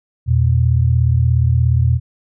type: tone pair together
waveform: sine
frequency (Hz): 84.4 / 121.37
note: E2 / B2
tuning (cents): +41 / -30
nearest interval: tritone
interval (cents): 629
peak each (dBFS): -14 / -13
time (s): 0.26-2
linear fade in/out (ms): 50
effects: none